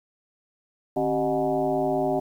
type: tone with frequency modulation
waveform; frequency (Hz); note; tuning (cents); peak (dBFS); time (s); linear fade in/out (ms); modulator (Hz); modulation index
sine; 500; B4; +21; -21; 0.96-2.2; 10; 115; 2.4
effects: 9-bit